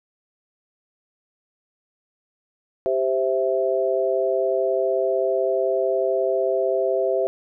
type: chord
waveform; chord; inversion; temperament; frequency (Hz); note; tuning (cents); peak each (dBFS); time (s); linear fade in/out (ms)
sine; C major; second; equal; 392 / 523.3 / 659.3; G4 / C5 / E5; 0 / 0 / 0; -23; 2.86-7.27; 0
effects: none